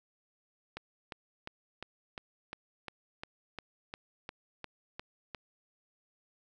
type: click train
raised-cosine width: 0.3 ms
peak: -24 dBFS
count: 14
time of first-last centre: 0.77-5.347 s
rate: 2.84 Hz
effects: none